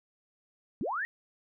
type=linear sweep; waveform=sine; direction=up; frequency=162 to 1920 Hz; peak=-30 dBFS; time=0.81-1.05 s; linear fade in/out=0 ms; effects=none